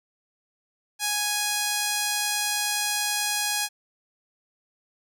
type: tone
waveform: 5% pulse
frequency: 830.6 Hz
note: G#5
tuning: in tune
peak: -12 dBFS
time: 0.99-3.69 s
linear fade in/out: 50 ms
effects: none